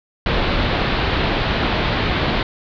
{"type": "low-pass noise", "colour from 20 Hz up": "pink", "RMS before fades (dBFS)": -19, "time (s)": [0.26, 2.43], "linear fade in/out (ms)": 2, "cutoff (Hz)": 4200, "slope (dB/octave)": 48, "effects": []}